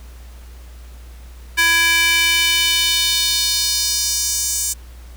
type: tone with high-pass filter sweep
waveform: square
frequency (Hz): 332.7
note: E4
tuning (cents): +16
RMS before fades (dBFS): -17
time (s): 1.57-4.74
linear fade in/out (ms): 20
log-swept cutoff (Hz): 1800 to 7300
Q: 2.2
effects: added 60 Hz sine -35 dBFS peak until 5.16 s + pink hiss -48 dBFS RMS until 5.16 s